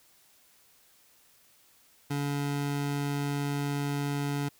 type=tone; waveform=25% pulse; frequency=142.8 Hz; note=D3; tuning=48 cents flat; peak=-25 dBFS; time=2.1-4.49 s; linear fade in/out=10 ms; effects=white hiss -62 dBFS RMS until 4.59 s